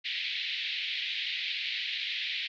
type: band-pass noise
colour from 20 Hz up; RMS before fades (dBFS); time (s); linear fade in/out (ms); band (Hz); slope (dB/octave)
white; -34; 0.04-2.48; 20; 2000 to 4000; 48
effects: none